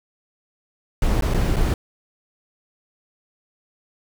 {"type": "noise with dropouts", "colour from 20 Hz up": "brown", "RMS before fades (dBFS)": -19, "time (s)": [1.02, 1.74], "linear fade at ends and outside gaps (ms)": 2, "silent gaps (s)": [[1.21, 1.222], [1.339, 1.344], [1.561, 1.566]], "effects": []}